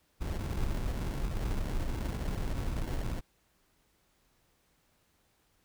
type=noise with sample-and-hold; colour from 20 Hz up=brown; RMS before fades=-33 dBFS; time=0.2-3.21 s; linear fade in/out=20 ms; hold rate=1225 Hz; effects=pink hiss -71 dBFS RMS until 5.64 s